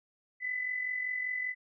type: tone with amplitude modulation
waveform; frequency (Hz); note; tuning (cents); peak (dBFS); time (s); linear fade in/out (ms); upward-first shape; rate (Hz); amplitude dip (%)
sine; 2004; B6; +25; -29; 0.4-1.55; 50; sine; 45.1; 55
effects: none